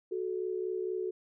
sine tone pair together, 370 / 434.3 Hz, F#4 / A4, 0 / -23 cents, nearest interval minor third, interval 277 cents, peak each -33 / -36 dBFS, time 0.11-1.11 s, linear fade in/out 10 ms, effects none

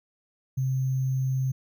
sine tone with sample-and-hold, 131.1 Hz, C3, 4 cents sharp, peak -23 dBFS, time 0.57-1.52 s, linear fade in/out 10 ms, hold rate 6300 Hz, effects none

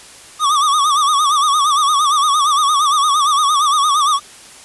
square tone with vibrato, 1174.7 Hz, D6, in tune, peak -12 dBFS, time 0.39-4.2 s, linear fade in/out 50 ms, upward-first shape sine, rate 8.7 Hz, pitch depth 110 cents each way, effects white hiss -39 dBFS RMS until 4.64 s + resampled to 24000 Hz

